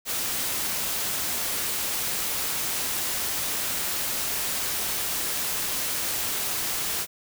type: noise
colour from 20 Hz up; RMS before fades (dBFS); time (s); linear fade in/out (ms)
white; -28; 0.05-7.07; 50
effects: none